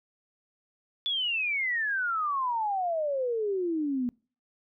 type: exponential sweep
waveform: sine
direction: down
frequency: 3477 to 238.7 Hz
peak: -26 dBFS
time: 1.06-4.09 s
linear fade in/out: 0 ms
effects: noise-tail reverb RT60 0.4 s tail -26 dB re dry